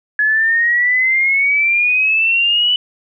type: exponential sweep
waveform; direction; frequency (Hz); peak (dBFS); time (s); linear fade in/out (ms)
sine; up; 1695 to 2988; -11; 0.19-2.76; 2
effects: none